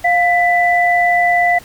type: tone pair together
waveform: sine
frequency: 703 / 1988.4 Hz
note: F5 / B6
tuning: +11 / +11 cents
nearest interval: octave + tritone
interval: 1800 cents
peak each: -12 / -14 dBFS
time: 0.04-1.59 s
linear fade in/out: 10 ms
effects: pink hiss -40 dBFS RMS until 1.64 s